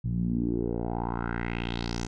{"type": "tone with low-pass filter sweep", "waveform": "10% pulse", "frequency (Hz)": 58.27, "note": "A#1", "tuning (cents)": 0, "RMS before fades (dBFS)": -30, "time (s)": [0.04, 2.07], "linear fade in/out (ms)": 10, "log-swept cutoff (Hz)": [130, 6800], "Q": 3.7, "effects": []}